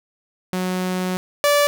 sawtooth tone pair in turn, 183.7 / 580.2 Hz, F#3 / D5, -12 / -21 cents, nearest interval octave + minor sixth, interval 1991 cents, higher second, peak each -17 / -10 dBFS, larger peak second, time 0.53-1.17 / 1.44-1.67 s, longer first, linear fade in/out 0 ms, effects none

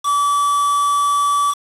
triangle tone with quantisation, 1151 Hz, D6, 35 cents flat, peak -12 dBFS, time 0.03-1.55 s, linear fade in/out 50 ms, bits 4, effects low-pass 11000 Hz 12 dB/octave

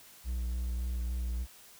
triangle tone with vibrato, 60.6 Hz, B1, 32 cents flat, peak -29 dBFS, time 0.24-1.47 s, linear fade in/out 50 ms, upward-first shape sine, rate 3.5 Hz, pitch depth 27 cents each way, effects white hiss -55 dBFS RMS until 1.79 s

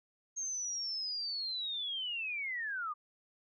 sine linear sweep, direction down, 6470 to 1167 Hz, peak -35 dBFS, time 0.36-2.94 s, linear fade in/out 20 ms, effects none

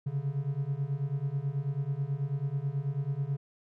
triangle beating tone pair, 134.8 / 144 Hz, C#3 / D3, -48 / -34 cents, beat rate 9.2 Hz, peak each -31 / -30 dBFS, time 0.06-3.37 s, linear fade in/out 10 ms, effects none

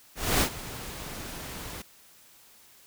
pink noise with ADSR envelope, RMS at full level -22 dBFS, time 0.15-1.82 s, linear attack 260 ms, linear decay 81 ms, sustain -17 dB, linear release 4 ms, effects white hiss -56 dBFS RMS until 2.86 s

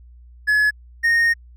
triangle tone pair in turn, 1701 / 1852 Hz, G#6 / A#6, +41 / -12 cents, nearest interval minor second, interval 147 cents, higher second, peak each -12 dBFS, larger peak neither, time 0.47-0.71 / 1.03-1.34 s, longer second, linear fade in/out 20 ms, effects added 60 Hz sine -42 dBFS peak until 1.56 s

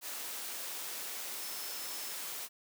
sine tone in noise, 5274 Hz, E8, in tune, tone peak -48 dBFS, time 1.38-2.16 s, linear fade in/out 50 ms, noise white, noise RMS -41 dBFS, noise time 0.01-2.49 s, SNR -10 dB, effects high-pass 300 Hz 12 dB/octave

